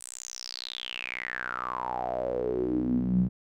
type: tone with band-pass filter sweep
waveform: sawtooth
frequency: 62 Hz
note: B1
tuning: 7 cents sharp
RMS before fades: -31 dBFS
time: 0-3.29 s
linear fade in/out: 20 ms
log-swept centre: 9000 to 160 Hz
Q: 9.1
effects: none